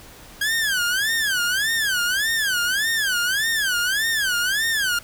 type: tone with vibrato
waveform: sawtooth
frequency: 1610 Hz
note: G6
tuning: 46 cents sharp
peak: -16 dBFS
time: 0.41-4.99 s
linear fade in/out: 5 ms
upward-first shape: sine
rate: 1.7 Hz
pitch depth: 230 cents each way
effects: pink hiss -44 dBFS RMS until 5.03 s